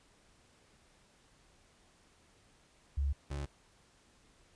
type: tone pair in turn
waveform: sine / 30% pulse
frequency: 69.9 / 70.47 Hz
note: C#2 / C#2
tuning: +15 / +29 cents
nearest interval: unison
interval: 14 cents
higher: second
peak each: -29 / -34 dBFS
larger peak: first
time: 2.97-3.13 / 3.3-3.46 s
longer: neither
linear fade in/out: 10 ms
effects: pink hiss -66 dBFS RMS until 4.55 s + resampled to 22050 Hz